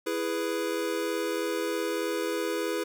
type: chord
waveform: square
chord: E major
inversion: none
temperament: equal with one note detuned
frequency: 332.1 / 415.3 / 493.9 Hz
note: E4 / G#4 / B4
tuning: +13 / 0 / 0 cents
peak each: -33 dBFS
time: 0.06-2.84 s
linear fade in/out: 10 ms
effects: none